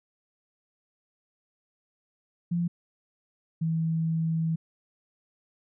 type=tone pair in turn; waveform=sine; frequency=172.3 / 162.4 Hz; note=F3 / E3; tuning=-23 / -26 cents; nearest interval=minor second; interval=103 cents; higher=first; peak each=-24 dBFS; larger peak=neither; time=2.51-2.68 / 3.61-4.56 s; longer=second; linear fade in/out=10 ms; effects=none